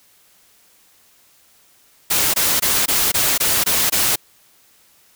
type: noise bursts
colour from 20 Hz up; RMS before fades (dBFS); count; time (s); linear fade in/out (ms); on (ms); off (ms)
white; -17; 8; 2.1-4.16; 10; 240; 20
effects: white hiss -54 dBFS RMS until 5.15 s